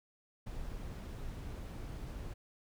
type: noise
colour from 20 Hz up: brown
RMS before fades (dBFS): -43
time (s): 0.46-2.34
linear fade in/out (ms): 10
effects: none